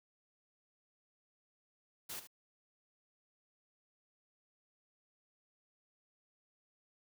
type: noise with echo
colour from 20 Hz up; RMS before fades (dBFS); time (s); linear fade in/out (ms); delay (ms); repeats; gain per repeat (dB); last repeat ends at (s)
white; -44; 2.09-2.2; 10; 73; 1; -11; 2.273
effects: none